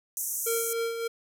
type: band-pass noise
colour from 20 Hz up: white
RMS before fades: -32 dBFS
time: 0.17-0.73 s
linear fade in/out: 0 ms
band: 5800 to 15000 Hz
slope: 96 dB/octave
type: tone with tremolo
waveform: square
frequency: 460.5 Hz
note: A#4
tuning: 21 cents flat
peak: -27 dBFS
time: 0.46-1.08 s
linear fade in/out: 10 ms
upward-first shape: sine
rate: 3.5 Hz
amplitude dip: 50%
effects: none